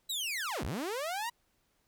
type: linear two-way sweep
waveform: sawtooth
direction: down then up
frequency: 3999 to 41.2 to 977 Hz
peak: -30 dBFS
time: 0.09-1.3 s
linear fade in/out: 10 ms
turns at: 0.64 s
effects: pink hiss -74 dBFS RMS until 1.87 s